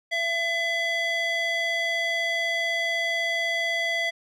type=tone with band-pass filter; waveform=square; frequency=671 Hz; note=E5; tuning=31 cents sharp; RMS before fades=-26 dBFS; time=0.11-4.11 s; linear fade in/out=20 ms; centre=2400 Hz; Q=2.1; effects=none